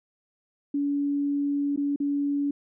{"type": "tone with dropouts", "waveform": "sine", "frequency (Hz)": 284.9, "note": "C#4", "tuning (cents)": 48, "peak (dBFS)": -23, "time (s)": [0.74, 2.51], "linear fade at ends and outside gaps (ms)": 5, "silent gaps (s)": [[1.762, 1.774], [1.961, 2.001]], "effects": []}